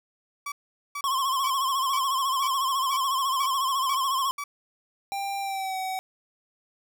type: tone bursts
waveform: 30% pulse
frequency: 1146 Hz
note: D6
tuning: 43 cents flat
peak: -28 dBFS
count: 9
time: 0.46-4.44 s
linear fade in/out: 5 ms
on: 60 ms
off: 430 ms
type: tone with vibrato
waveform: square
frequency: 1073 Hz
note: C6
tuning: 43 cents sharp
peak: -24 dBFS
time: 1.04-4.31 s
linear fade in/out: 0 ms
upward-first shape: sine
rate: 14 Hz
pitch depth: 78 cents each way
type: tone with pitch glide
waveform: square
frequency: 792 to 755.4 Hz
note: G5 to F#5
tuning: +18 to +36 cents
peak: -29 dBFS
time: 5.12-5.99 s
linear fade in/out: 0 ms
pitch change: -82 cents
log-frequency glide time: 5.4-5.77 s
effects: none